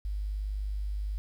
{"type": "tone", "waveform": "sine", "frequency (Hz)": 50.6, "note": "G#1", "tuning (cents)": -44, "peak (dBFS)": -30, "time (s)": [0.05, 1.18], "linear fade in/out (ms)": 0, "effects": ["10-bit"]}